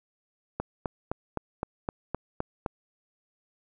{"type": "click train", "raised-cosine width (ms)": 1, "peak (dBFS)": -15, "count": 9, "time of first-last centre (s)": [0.6, 2.662], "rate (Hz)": 3.88, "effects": []}